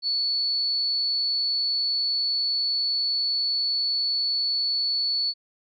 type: tone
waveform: sine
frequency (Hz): 4435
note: C#8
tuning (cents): 0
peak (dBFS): -22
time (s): 0.02-5.34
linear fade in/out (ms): 50
effects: none